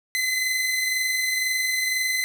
sawtooth tone pair together, 2016 / 2038 Hz, B6 / C7, +35 / -46 cents, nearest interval unison, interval 19 cents, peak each -29 / -19 dBFS, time 0.15-2.24 s, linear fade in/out 0 ms, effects none

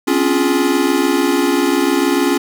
square chord, Db major seventh, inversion third, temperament equal with one note detuned, 261.6 / 282 / 349.2 / 415.3 Hz, C4 / Db4 / F4 / Ab4, 0 / +30 / 0 / 0 cents, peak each -21 / -17 / -18 / -22 dBFS, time 0.07-2.38 s, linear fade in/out 10 ms, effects none

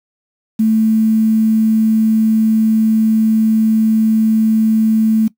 sine tone with quantisation, 220 Hz, A3, in tune, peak -9 dBFS, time 0.59-5.28 s, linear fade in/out 10 ms, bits 6, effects noise-tail reverb RT60 0.1 s tail -19 dB re dry

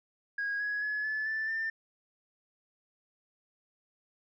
sine tone with pitch steps, 1643 / 1671.7 / 1700.9 / 1730.7 / 1760.9 / 1791.7 Hz, G#6 / G#6 / G#6 / A6 / A6 / A6, -19 / +11 / +41 / -29 / +1 / +31 cents, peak -29 dBFS, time 0.38-1.7 s, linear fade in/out 5 ms, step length 220 ms, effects tanh soft clip ceiling -27 dBFS

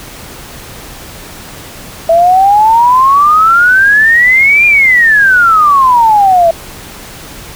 sine exponential two-way sweep, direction up then down, 654 to 2424 to 654 Hz, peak -3 dBFS, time 2.09-6.51 s, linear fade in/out 5 ms, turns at 4.66 s, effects pink hiss -29 dBFS RMS until 7.55 s

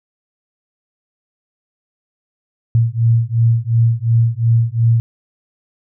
sine beating tone pair, 114.2 / 117 Hz, A#2 / A#2, -35 / +7 cents, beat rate 2.8 Hz, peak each -14 dBFS, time 2.75-5 s, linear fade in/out 0 ms, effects none

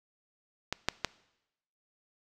clicks, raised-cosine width 0.2 ms, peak -13 / -8 / -10 dBFS, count 3, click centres 0.726 / 0.886 / 1.047 s, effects noise-tail reverb RT60 0.9 s tail -21 dB re dry

